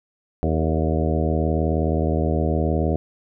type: harmonic tone with a mistuned harmonic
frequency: 79.2 Hz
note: D#2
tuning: 31 cents sharp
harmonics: 1 / 2 / 3 / 4 / 5 / 6 / 7 / 8 / 9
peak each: -22 / -25 / -27 / -28 / -29 / -30 / -30 / -31 / -32 dBFS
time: 0.43-2.96 s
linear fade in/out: 0 ms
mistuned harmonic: 6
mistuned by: -47 cents
effects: none